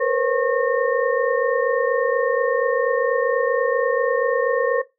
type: tone cluster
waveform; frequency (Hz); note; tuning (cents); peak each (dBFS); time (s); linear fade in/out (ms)
sine; 464.5 / 492.7 / 537 / 1085 / 1830; A#4 / B4 / C5 / C#6 / A#6; -6 / -4 / +45 / -37 / -32; -23 / -21 / -21 / -27 / -27; 0-4.82; 10
effects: noise-tail reverb RT60 0.2 s tail -17 dB re dry